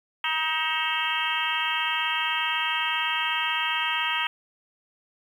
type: harmonic tone with a mistuned harmonic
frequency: 315.9 Hz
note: D#4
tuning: 26 cents sharp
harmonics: 3 / 4 / 5 / 6 / 7 / 8 / 9 / 10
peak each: -31 / -32 / -34 / -32 / -33 / -31 / -33 / -31 dBFS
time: 0.24-4.27 s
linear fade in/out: 2 ms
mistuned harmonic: 8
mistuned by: +74 cents
effects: 9-bit